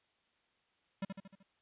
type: tone with echo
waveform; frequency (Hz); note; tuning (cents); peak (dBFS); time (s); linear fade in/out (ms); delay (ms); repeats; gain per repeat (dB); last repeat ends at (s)
square; 194.6; G3; -12; -35; 1.02-1.05; 5; 76; 5; -5; 1.43
effects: white hiss -75 dBFS RMS until 1.61 s + resampled to 8000 Hz